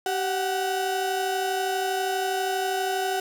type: tone pair together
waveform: 35% pulse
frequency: 386.2 / 740 Hz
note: G4 / F#5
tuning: -26 / 0 cents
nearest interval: major seventh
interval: 1126 cents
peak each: -26 / -25 dBFS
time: 0.06-3.2 s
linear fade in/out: 2 ms
effects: none